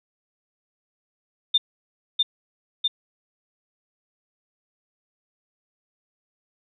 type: tone with echo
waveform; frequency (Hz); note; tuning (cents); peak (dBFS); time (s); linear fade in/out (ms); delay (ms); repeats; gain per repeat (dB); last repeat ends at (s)
sine; 3604; A7; +41; -14; 1.54-1.58; 10; 650; 2; -2; 2.88
effects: none